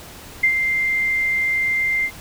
sine tone with ADSR envelope, 2093 Hz, C7, in tune, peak -11 dBFS, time 0.43-2.11 s, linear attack 9 ms, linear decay 77 ms, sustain -6 dB, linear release 67 ms, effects pink hiss -39 dBFS RMS until 2.2 s

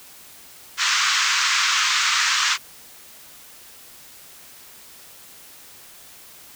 pink band-pass noise, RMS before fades -20 dBFS, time 0.77-2.58 s, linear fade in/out 50 ms, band 1100 to 7100 Hz, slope 48 dB/octave, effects white hiss -45 dBFS RMS until 6.55 s

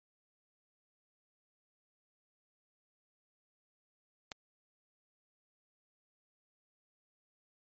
click, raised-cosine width 0.2 ms, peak -23 dBFS, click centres 4.318 s, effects MP3 32 kbps

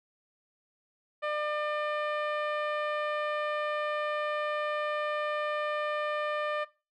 10% pulse tone with low-pass filter, 600 Hz, D5, 37 cents sharp, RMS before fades -32 dBFS, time 1.22-6.65 s, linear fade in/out 20 ms, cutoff 1600 Hz, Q 0.51, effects noise-tail reverb RT60 0.3 s tail -18 dB re dry

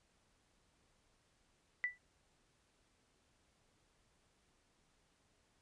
sine tone with exponential decay, 1975.5 Hz, B6, in tune, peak -30 dBFS, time 1.84-1.98 s, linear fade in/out 0 ms, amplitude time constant 30 ms, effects pink hiss -75 dBFS RMS until 5.61 s + resampled to 22050 Hz

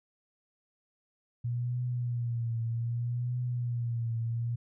sine tone with vibrato, 119.2 Hz, A#2, 39 cents sharp, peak -29 dBFS, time 1.44-4.56 s, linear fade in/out 10 ms, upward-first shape triangle, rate 0.64 Hz, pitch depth 72 cents each way, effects none

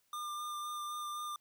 square tone with vibrato, 1200 Hz, D6, 37 cents sharp, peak -39 dBFS, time 0.13-1.36 s, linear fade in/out 2 ms, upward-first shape sine, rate 3.9 Hz, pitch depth 13 cents each way, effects white hiss -75 dBFS RMS until 1.4 s

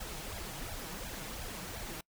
pink noise with flanger, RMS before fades -42 dBFS, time 0-2.01 s, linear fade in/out 5 ms, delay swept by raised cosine 1.2 to 6.5 ms, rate 2.8 Hz, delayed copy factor +0.85, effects noise-tail reverb RT60 0.1 s tail -25 dB re dry

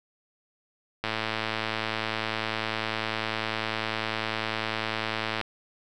click train, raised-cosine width 0.3 ms, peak -12 dBFS, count 482, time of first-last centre 1.04-5.413 s, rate 110 Hz, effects none

